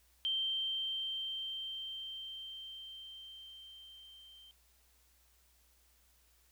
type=tone with level ramp; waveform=sine; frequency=3136 Hz; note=G7; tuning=in tune; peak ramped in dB=-31 to -55 dBFS; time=0.25-4.51 s; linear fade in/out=0 ms; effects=added 60 Hz sine -70 dBFS peak until 6.51 s + white hiss -70 dBFS RMS until 6.51 s